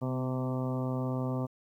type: harmonic tone with a mistuned harmonic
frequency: 129.1 Hz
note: C3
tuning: 23 cents flat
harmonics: 1 / 2 / 3 / 4 / 5 / 6 / 7 / 8 / 9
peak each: -32 / -34 / -42 / -40 / -42 / -49 / -46 / -49 / -46 dBFS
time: 0.01-1.47 s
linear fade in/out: 20 ms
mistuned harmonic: 2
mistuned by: -23 cents
effects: 11-bit